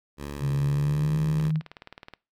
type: tone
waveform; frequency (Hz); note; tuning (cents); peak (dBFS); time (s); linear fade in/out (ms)
10% pulse; 71.7; D2; -41; -25; 0.17-1.52; 50
type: tone with pitch glide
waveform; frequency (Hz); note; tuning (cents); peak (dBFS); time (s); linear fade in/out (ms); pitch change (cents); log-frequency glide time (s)
sine; 140 to 156.24; C#3 to D#3; +18 to +8; -21; 0.4-1.62; 50; +190; 0.65-1.18
type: click train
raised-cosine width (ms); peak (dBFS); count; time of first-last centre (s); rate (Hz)
0.3; -25; 15; 1.4-2.137; 19
effects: noise-tail reverb RT60 0.3 s tail -23 dB re dry + MP3 96 kbps